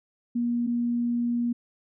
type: tone pair in turn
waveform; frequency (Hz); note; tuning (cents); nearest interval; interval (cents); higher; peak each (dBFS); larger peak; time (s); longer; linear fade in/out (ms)
sine; 238.5 / 238.5; A#3 / A#3; +40 / +40; unison; 0; neither; -23; neither; 0.35-0.67 / 0.67-1.53; second; 10
effects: none